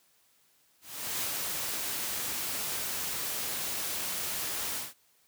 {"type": "noise with ADSR envelope", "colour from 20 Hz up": "white", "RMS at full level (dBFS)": -32, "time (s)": [0.81, 4.94], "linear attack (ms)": 400, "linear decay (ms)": 88, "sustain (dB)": -2, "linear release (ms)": 180, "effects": ["white hiss -67 dBFS RMS until 5.27 s", "high-pass 60 Hz 12 dB/octave"]}